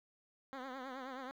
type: tone with vibrato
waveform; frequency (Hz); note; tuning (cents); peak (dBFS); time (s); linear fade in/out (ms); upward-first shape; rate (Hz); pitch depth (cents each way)
10% pulse; 261.3; C4; -2; -35; 0.53-1.31; 0; triangle; 9.4; 99
effects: low-pass 3000 Hz 12 dB/octave + 11-bit